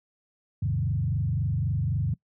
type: tone with frequency modulation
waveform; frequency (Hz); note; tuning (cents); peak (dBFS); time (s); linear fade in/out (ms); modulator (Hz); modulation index
sine; 116.54; A#2; 0; -23; 0.62-2.14; 5; 23.8; 1.6
effects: noise-tail reverb RT60 0.1 s tail -23 dB re dry + high-pass 60 Hz 12 dB/octave